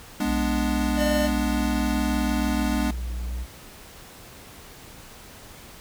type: chord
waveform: square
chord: G# diminished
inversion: none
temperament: equal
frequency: 207.7 / 246.9 / 293.7 Hz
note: G#3 / B3 / D4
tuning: 0 / 0 / 0 cents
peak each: -28 dBFS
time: 0.2-2.91 s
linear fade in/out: 5 ms
type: tone with vibrato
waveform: triangle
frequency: 60.2 Hz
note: B1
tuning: 44 cents flat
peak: -25 dBFS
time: 0.24-3.47 s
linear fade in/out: 50 ms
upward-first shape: sine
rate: 2.3 Hz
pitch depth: 23 cents each way
type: tone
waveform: square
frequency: 601 Hz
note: D5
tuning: 40 cents sharp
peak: -24 dBFS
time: 0.96-1.3 s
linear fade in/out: 50 ms
effects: pink hiss -45 dBFS RMS until 5.8 s